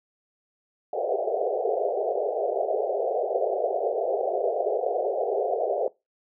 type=band-pass noise; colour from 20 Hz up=pink; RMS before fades=-26 dBFS; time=0.93-5.88 s; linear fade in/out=2 ms; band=390 to 750 Hz; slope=96 dB/octave; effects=noise-tail reverb RT60 0.2 s tail -20 dB re dry